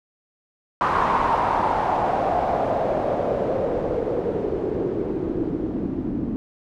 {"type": "noise with low-pass filter sweep", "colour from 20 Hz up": "white", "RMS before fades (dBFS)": -23, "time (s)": [0.81, 6.36], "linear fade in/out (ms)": 0, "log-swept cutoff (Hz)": [1100, 260], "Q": 4, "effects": []}